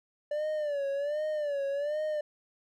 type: tone with vibrato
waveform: triangle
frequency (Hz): 584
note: D5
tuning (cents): -10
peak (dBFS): -27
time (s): 0.31-2.21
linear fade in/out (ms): 5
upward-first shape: sine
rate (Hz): 1.3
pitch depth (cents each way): 97
effects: none